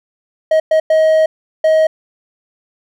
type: tone bursts at uneven times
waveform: triangle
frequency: 632 Hz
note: D#5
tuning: 27 cents sharp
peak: -6 dBFS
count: 4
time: 0.51-0.6 / 0.71-0.8 / 0.9-1.26 / 1.64-1.87 s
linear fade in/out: 5 ms
effects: none